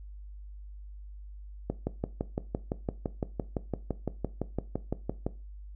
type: click train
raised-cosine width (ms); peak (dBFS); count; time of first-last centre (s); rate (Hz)
2; -16; 22; 1.7-5.265; 5.89
effects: noise-tail reverb RT60 0.3 s tail -17 dB re dry + added 50 Hz sine -42 dBFS peak until 5.75 s